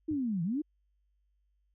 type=linear two-way sweep; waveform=sine; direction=down then up; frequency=322.4 to 158.7 to 322.4 Hz; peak=-29 dBFS; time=0.08-0.62 s; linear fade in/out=10 ms; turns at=0.43 s
type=tone with exponential decay; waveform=sine; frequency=99 Hz; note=G2; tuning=18 cents sharp; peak=-37 dBFS; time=0.11-0.24 s; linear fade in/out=0 ms; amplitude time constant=28 ms
effects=added 50 Hz sine -70 dBFS peak until 1.74 s